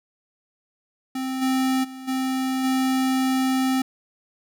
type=tone with level steps; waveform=square; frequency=261.6 Hz; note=C4; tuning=in tune; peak=-26 / -20 / -36 / -23 / -20 dBFS; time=1.15-3.82 s; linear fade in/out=5 ms; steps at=1.41 / 1.83 / 2.07 / 2.63 s; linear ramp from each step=20 ms; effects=none